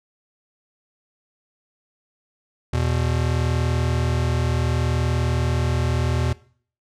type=tone pair together; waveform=square; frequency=81.3 / 122 Hz; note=E2 / B2; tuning=-23 / -21 cents; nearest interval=perfect fifth; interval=702 cents; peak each=-23 dBFS; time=2.73-6.33 s; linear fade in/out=5 ms; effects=noise-tail reverb RT60 0.5 s tail -20 dB re dry + low-pass 8000 Hz 12 dB/octave